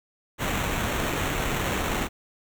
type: noise with sample-and-hold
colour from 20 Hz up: pink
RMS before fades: -27 dBFS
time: 0.38-2.09 s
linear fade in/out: 50 ms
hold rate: 4900 Hz
effects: none